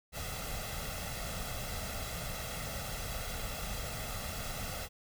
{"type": "noise with comb filter", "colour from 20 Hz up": "pink", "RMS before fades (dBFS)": -39, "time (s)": [0.12, 4.89], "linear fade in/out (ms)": 50, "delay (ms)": 1.5, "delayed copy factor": 0.7, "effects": []}